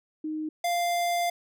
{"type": "tone pair in turn", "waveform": ["sine", "square"], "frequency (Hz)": [310, 695.9], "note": ["D#4", "F5"], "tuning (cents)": [-6, -6], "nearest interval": "octave + major second", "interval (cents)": 1400, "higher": "second", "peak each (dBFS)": [-29, -25], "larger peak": "second", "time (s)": [[0.24, 0.49], [0.64, 1.3]], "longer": "second", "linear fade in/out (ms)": 5, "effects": []}